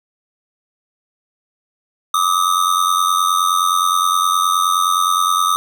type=ring-modulated tone; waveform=square; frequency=1225 Hz; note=D#6; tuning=27 cents flat; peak=-11 dBFS; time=2.14-5.56 s; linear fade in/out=0 ms; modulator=44.8 Hz; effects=none